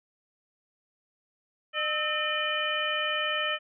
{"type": "harmonic tone with a mistuned harmonic", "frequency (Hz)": 606, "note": "D#5", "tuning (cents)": -46, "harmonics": [1, 2, 3, 4, 5], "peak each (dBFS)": [-34, -33, -32, -34, -31], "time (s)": [1.73, 3.59], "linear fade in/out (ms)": 50, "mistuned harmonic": 2, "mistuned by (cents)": 120, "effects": []}